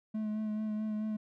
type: tone with vibrato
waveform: triangle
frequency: 214.7 Hz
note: A3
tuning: 42 cents flat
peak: -30 dBFS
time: 0.14-1.17 s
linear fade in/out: 10 ms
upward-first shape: sine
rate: 4.6 Hz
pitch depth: 20 cents each way
effects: none